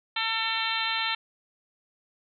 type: harmonic tone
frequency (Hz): 448.8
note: A4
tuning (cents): +34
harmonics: 2 / 3 / 4 / 5 / 6 / 7 / 8 / 9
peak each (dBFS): -34 / -34 / -34 / -34 / -34 / -34 / -34 / -34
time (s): 0.16-1.15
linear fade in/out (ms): 5
effects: none